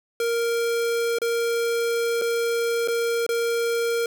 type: tone with dropouts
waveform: square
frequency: 466.2 Hz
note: A#4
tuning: in tune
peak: -22 dBFS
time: 0.2-4.06 s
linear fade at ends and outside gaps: 2 ms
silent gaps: 1.186-1.217 / 2.215-2.219 / 2.876-2.883 / 3.265-3.29 s
effects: none